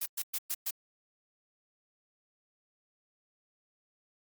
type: noise bursts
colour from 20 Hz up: blue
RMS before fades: -33 dBFS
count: 5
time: 0.01-0.71 s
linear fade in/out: 10 ms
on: 52 ms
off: 110 ms
effects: Opus 32 kbps